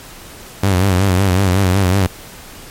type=tone with vibrato; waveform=sawtooth; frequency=94.6 Hz; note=F#2; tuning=39 cents sharp; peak=-7 dBFS; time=0.63-2.07 s; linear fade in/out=5 ms; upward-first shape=sine; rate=5.4 Hz; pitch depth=100 cents each way; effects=pink hiss -36 dBFS RMS until 2.7 s + MP3 64 kbps